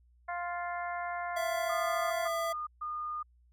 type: harmonic tone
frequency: 349.8 Hz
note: F4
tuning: 3 cents sharp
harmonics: 2 / 3 / 4 / 5 / 6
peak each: -36 / -40 / -42 / -44 / -46 dBFS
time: 0.28-2.28 s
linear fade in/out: 10 ms
type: tone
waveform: square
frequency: 666 Hz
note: E5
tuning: 18 cents sharp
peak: -33 dBFS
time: 1.36-2.53 s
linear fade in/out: 10 ms
type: tone bursts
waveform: sine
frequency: 1220 Hz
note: D#6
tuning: 34 cents flat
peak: -34 dBFS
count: 3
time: 1.69-3.23 s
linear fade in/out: 10 ms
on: 420 ms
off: 140 ms
effects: added 60 Hz sine -61 dBFS peak until 3.52 s